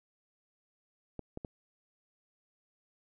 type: clicks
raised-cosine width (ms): 2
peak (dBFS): -26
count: 3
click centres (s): 1.193 / 1.374 / 1.448
effects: none